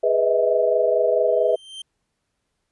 sine chord, E major seventh, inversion first, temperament equal with one note detuned, 415.3 / 493.9 / 622.3 / 646.8 Hz, G#4 / B4 / D#5 / E5, 0 / 0 / 0 / -33 cents, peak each -23 / -20 / -25 / -20 dBFS, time 0.03-1.56 s, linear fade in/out 10 ms
45% pulse tone with exponential growth, 3136 Hz, G7, in tune, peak -30 dBFS, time 1.26-1.82 s, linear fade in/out 5 ms, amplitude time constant 120 ms
effects pink hiss -75 dBFS RMS until 2.71 s + resampled to 24000 Hz

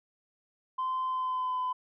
sine tone with pitch glide, 1033 to 1010.6 Hz, C6 to B5, -22 to +40 cents, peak -27 dBFS, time 0.78-1.73 s, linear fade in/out 10 ms, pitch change -38 cents, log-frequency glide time 1.06-1.6 s, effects tanh soft clip ceiling -26 dBFS

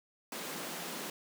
pink high-pass noise, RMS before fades -41 dBFS, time 0.32-1.1 s, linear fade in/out 2 ms, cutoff 160 Hz, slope 96 dB/octave, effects none

